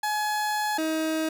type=tone pair in turn; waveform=30% pulse; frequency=846 / 316.9 Hz; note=G#5 / D#4; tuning=+32 / +32 cents; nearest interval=octave + perfect fourth; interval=1700 cents; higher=first; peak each=-22 dBFS; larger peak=neither; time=0.03-0.78 / 0.78-1.29 s; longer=first; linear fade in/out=5 ms; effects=none